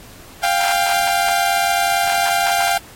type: tone pair together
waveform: sawtooth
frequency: 698.5 / 789.5 Hz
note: F5 / G5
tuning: 0 / +12 cents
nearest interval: major second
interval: 212 cents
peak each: -14 dBFS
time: 0.43-2.78 s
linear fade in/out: 5 ms
effects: pink hiss -42 dBFS RMS until 2.95 s + AAC 48 kbps